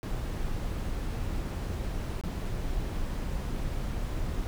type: noise with dropouts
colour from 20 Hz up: brown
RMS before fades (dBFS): -32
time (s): 0.03-4.47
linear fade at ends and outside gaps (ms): 0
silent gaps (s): 2.212-2.237
effects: none